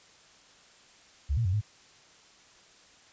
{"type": "tone with pitch steps", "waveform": "sine", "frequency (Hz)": [70.9, 115.6, 91.8, 105.3], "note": ["C#2", "A#2", "F#2", "G#2"], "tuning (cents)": [40, -14, -13, 24], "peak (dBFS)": -24, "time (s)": [1.29, 1.614], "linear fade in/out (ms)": 20, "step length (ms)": 81, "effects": ["white hiss -57 dBFS RMS until 3.12 s", "resampled to 16000 Hz"]}